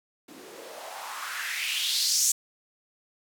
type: noise with band-pass filter sweep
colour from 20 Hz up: blue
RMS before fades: -30 dBFS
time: 0.28-2.32 s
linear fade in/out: 5 ms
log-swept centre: 260 to 7200 Hz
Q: 3.5
effects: none